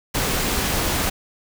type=noise; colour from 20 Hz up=pink; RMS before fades=-22 dBFS; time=0.14-1.1 s; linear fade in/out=10 ms; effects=none